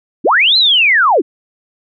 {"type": "linear two-way sweep", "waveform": "sine", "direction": "up then down", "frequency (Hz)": [176.9, 4161, 240.7], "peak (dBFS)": -7, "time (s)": [0.24, 1.22], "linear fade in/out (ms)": 20, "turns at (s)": 0.57, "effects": []}